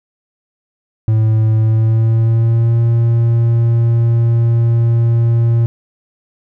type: tone with pitch glide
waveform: triangle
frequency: 110 to 116.41 Hz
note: A2 to A#2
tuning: 0 to -2 cents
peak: -7 dBFS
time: 1.08-5.66 s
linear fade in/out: 0 ms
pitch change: +98 cents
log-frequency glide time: 1.57-2.79 s
effects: none